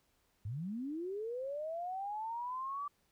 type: linear sweep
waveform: sine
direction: up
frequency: 92.5 to 1167 Hz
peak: -37 dBFS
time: 0.45-2.88 s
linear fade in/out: 5 ms
effects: pink hiss -75 dBFS RMS until 3.11 s